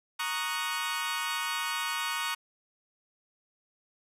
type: chord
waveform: 20% pulse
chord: D# minor seventh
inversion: second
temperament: equal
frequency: 932.3 / 1108.7 / 1244.5 / 1480 Hz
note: A#5 / C#6 / D#6 / F#6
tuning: 0 / 0 / 0 / 0 cents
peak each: -31 dBFS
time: 0.19-2.35 s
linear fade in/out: 10 ms
effects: resampled to 32000 Hz